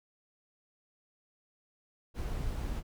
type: noise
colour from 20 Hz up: brown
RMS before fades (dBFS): -35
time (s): 2.14-2.83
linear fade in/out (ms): 50
effects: none